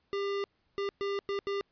square tone bursts at uneven times, 399.1 Hz, G4, 31 cents sharp, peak -31 dBFS, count 5, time 0.13-0.44 / 0.78-0.89 / 1.01-1.19 / 1.29-1.39 / 1.47-1.61 s, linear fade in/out 0 ms, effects pink hiss -74 dBFS RMS until 1.71 s + resampled to 11025 Hz

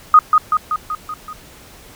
sine tone with echo, 1244.5 Hz, D#6, in tune, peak -3 dBFS, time 0.14-0.19 s, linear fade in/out 2 ms, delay 190 ms, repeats 6, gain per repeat -4 dB, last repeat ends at 1.33 s, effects pink hiss -42 dBFS RMS until 1.95 s

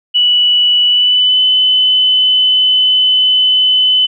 sine tone with pitch glide, 2950 to 3021 Hz, F#7 to F#7, -6 to +35 cents, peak -7 dBFS, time 0.14-4.07 s, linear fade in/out 20 ms, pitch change +41 cents, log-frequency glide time 0.86-1.41 s, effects none

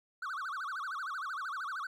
triangle tone with vibrato, 1304 Hz, E6, 19 cents flat, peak -34 dBFS, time 0.22-1.87 s, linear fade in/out 5 ms, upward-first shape sine, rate 13 Hz, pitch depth 300 cents each way, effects none

